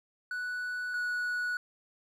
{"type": "tone pair in turn", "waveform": "triangle", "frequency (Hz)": [1480, 1468.1], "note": ["F#6", "F#6"], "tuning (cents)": [0, -14], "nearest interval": "unison", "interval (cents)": 14, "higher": "first", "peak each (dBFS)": [-31, -28], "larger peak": "second", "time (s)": [[0.31, 0.94], [0.94, 1.57]], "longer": "neither", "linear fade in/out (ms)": 2, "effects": []}